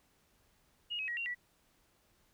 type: tone with pitch steps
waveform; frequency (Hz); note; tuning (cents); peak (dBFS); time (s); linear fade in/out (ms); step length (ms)
sine; 2870 / 2551 / 1905 / 2758 / 1950; F7 / D#7 / A#6 / F7 / B6; +47 / +43 / +37 / -22 / -23; -35; 0.9-1.35; 20; 90
effects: pink hiss -71 dBFS RMS until 2.33 s